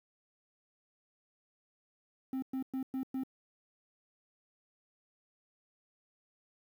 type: tone bursts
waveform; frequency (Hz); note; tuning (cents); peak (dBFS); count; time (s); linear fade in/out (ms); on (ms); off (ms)
triangle; 263.2; C4; +10; -31; 5; 2.33-3.235; 2; 93; 110
effects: 10-bit